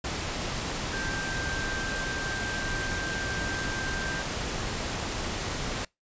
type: tone in noise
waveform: sine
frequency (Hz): 1574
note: G6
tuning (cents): +7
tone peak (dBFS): -33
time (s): 0.93-4.22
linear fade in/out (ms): 5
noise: pink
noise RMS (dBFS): -32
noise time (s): 0.04-5.85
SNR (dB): -4
effects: noise-tail reverb RT60 0.2 s tail -25 dB re dry + resampled to 16000 Hz